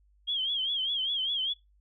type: tone with vibrato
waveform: sine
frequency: 3220 Hz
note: G7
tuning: 46 cents sharp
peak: -27 dBFS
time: 0.27-1.54 s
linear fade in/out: 20 ms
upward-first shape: triangle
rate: 5 Hz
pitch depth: 120 cents each way
effects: noise-tail reverb RT60 0.2 s tail -23 dB re dry + added 50 Hz sine -61 dBFS peak until 1.8 s